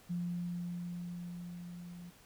sine tone with level ramp, 174.9 Hz, F3, 3 cents sharp, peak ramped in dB -33 to -46 dBFS, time 0.09-2.11 s, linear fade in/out 20 ms, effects pink hiss -61 dBFS RMS until 2.25 s

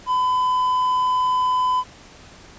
triangle tone, 1008 Hz, B5, 35 cents sharp, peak -15 dBFS, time 0.06-1.84 s, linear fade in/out 50 ms, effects pink hiss -45 dBFS RMS until 2.58 s + resampled to 16000 Hz

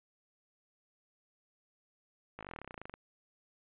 slowing click train, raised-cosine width 0.5 ms, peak -29 dBFS, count 20, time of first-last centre 2.39-2.94 s, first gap 18 ms, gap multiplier 1.05, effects resampled to 8000 Hz

